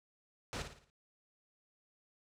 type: noise with echo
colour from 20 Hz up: pink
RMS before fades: -40 dBFS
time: 0.53-0.62 s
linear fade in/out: 0 ms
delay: 56 ms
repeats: 5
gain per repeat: -7 dB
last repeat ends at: 0.9 s
effects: low-pass 7000 Hz 12 dB/octave